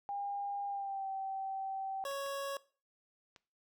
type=tone with pitch glide; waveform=sine; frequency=805 to 773.5 Hz; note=G5 to G5; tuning=+46 to -23 cents; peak=-36 dBFS; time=0.09-2.04 s; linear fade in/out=0 ms; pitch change=-69 cents; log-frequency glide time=0.67-1.08 s
type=tone; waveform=25% pulse; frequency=554.4 Hz; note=C#5; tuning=in tune; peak=-33 dBFS; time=2.05-2.57 s; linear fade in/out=2 ms
type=clicks; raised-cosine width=0.2 ms; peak=-37 dBFS; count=3; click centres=2.113 / 2.263 / 3.362 s
effects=noise-tail reverb RT60 0.4 s tail -20 dB re dry

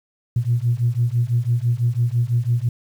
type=beating tone pair; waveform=sine; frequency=116.54 / 122.54 Hz; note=A#2 / B2; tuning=0 / -13 cents; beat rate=6 Hz; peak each=-19 dBFS; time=0.36-2.69 s; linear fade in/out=5 ms; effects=tanh soft clip ceiling -9 dBFS + 8-bit

